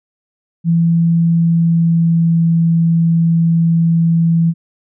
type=tone with pitch glide; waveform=sine; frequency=167.4 to 166.15 Hz; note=E3 to E3; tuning=+27 to +14 cents; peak=-9 dBFS; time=0.64-4.54 s; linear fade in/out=50 ms; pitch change=-13 cents; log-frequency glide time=1.23-2.43 s; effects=none